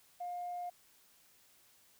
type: tone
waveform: sine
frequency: 709 Hz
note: F5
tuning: 26 cents sharp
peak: -37 dBFS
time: 0.2-0.7 s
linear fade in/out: 10 ms
effects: tanh soft clip ceiling -34 dBFS + white hiss -66 dBFS RMS until 1.99 s